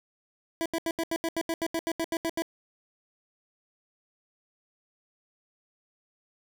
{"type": "tone bursts", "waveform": "25% pulse", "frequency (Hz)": 330.2, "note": "E4", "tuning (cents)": 3, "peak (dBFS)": -23, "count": 15, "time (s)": [0.61, 2.421], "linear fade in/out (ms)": 0, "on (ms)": 47, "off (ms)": 79, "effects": []}